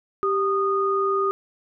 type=tone pair together; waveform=sine; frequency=392 / 1231.6 Hz; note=G4 / D#6; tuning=0 / -18 cents; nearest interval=octave + minor sixth; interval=1982 cents; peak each=-22 dBFS; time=0.23-1.31 s; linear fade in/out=0 ms; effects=none